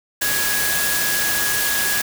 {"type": "tone in noise", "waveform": "sine", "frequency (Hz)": 1666, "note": "G#6", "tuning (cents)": 5, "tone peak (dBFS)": -23, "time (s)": [0.21, 2.02], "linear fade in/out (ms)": 10, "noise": "white", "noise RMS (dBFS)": -21, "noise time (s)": [0.21, 2.02], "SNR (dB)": -5, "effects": []}